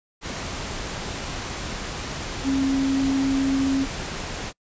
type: tone in noise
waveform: sine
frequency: 270.2 Hz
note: C#4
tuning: 44 cents flat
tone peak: -19 dBFS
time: 2.43-3.87 s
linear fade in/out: 50 ms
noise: pink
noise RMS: -31 dBFS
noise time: 0.21-4.53 s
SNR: +9 dB
effects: noise-tail reverb RT60 0.1 s tail -26 dB re dry + resampled to 16000 Hz